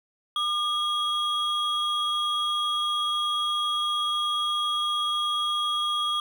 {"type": "tone pair together", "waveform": "triangle", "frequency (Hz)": [1207, 3305], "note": ["D6", "G#7"], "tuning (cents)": [47, -9], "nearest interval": "octave + perfect fourth", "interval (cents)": 1744, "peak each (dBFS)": -25, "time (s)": [0.36, 6.2], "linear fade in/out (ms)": 2, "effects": []}